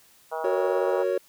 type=harmonic tone; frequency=159.9 Hz; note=D#3; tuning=48 cents sharp; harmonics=3 / 4 / 5 / 6 / 7 / 8 / 9; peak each=-34 / -33 / -34 / -35 / -41 / -41 / -42 dBFS; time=0.31-1.04 s; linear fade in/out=20 ms
type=chord; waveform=triangle; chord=F# major; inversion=none; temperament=just; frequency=370 / 462.5 / 555 Hz; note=F#4 / A#4 / C#5; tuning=0 / -14 / +2 cents; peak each=-25 / -26 / -24 dBFS; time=0.44-1.18 s; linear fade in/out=5 ms
effects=white hiss -57 dBFS RMS until 1.28 s